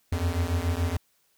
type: beating tone pair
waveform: square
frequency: 82.41 / 89.41 Hz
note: E2 / F2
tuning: 0 / +41 cents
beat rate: 7 Hz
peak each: -28 dBFS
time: 0.12-0.97 s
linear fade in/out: 5 ms
effects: white hiss -68 dBFS RMS until 1.37 s